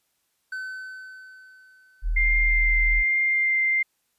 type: tone with exponential decay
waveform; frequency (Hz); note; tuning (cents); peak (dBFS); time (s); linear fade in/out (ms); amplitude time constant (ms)
triangle; 1521; F#6; +47; -27; 0.52-2.69; 5; 470
type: tone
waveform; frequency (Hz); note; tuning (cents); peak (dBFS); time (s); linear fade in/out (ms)
sine; 40.03; D#1; +50; -21; 2.02-3.04; 50
type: tone with vibrato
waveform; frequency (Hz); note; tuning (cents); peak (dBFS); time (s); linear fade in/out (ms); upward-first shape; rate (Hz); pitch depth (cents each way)
sine; 2099; C7; +5; -19; 2.16-3.83; 10; triangle; 1.2; 9
effects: white hiss -72 dBFS RMS until 4.18 s + resampled to 32000 Hz